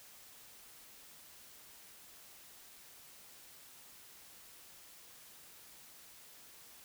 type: silence
effects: white hiss -57 dBFS RMS until 6.84 s